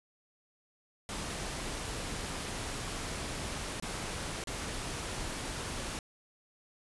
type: noise with dropouts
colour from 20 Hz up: pink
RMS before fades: -38 dBFS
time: 1.09-5.99 s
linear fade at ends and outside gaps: 1 ms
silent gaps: 3.8-3.824 / 4.439-4.472 s
effects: resampled to 24000 Hz